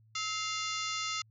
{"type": "harmonic tone with a mistuned harmonic", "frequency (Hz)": 698.5, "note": "F5", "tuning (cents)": 0, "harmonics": [2, 3, 4, 5, 6, 7, 8, 9, 10], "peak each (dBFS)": [-38, -40, -41, -42, -43, -43, -44, -45, -45], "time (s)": [0.15, 1.22], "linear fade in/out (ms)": 5, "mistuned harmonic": 2, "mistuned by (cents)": -130, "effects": ["added 110 Hz sine -60 dBFS peak until 1.3 s"]}